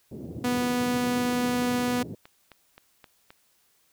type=band-pass noise; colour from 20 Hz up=pink; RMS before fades=-38 dBFS; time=0.11-2.15 s; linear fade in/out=5 ms; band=100 to 430 Hz; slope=24 dB/octave
type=tone; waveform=sawtooth; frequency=246 Hz; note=B3; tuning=7 cents flat; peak=-20 dBFS; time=0.44-2.03 s; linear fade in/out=5 ms
type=click train; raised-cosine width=0.3 ms; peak=-30 dBFS; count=7; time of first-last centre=1.73-3.305 s; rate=3.81 Hz
effects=white hiss -66 dBFS RMS until 3.92 s